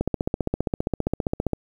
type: click train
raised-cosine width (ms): 2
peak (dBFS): -9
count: 24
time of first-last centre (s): 0.01-1.533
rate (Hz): 15.1
effects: 8-bit